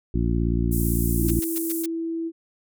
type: harmonic tone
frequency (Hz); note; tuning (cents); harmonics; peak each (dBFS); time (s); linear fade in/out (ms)
57.7; A#1; -17; 1 / 2 / 3 / 4 / 5 / 6; -23 / -26 / -28 / -29 / -30 / -31; 0.14-1.4; 5
type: band-pass noise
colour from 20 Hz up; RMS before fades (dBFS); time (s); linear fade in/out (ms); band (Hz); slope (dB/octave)
white; -32; 0.71-1.84; 20; 8800 to 16000; 24
type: tone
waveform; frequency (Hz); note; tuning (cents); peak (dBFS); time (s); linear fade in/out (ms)
sine; 329.6; E4; 0; -25; 1.17-2.32; 50
type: noise bursts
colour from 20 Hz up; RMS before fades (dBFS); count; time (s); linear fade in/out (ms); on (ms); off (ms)
blue; -30; 5; 1.28-1.86; 5; 28; 110
effects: none